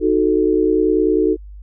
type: chord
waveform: sine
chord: D# diminished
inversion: none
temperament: equal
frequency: 311.1 / 370 / 440 Hz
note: D#4 / F#4 / A4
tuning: 0 / 0 / 0 cents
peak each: -17 dBFS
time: 0-1.37 s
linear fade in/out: 50 ms
effects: added 50 Hz sine -33 dBFS peak until 1.62 s